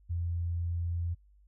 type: tone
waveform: sine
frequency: 85.6 Hz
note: F2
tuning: 34 cents flat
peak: -30 dBFS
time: 0.09-1.15 s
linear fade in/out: 20 ms
effects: noise-tail reverb RT60 0.1 s tail -21 dB re dry + added 50 Hz sine -58 dBFS peak until 1.47 s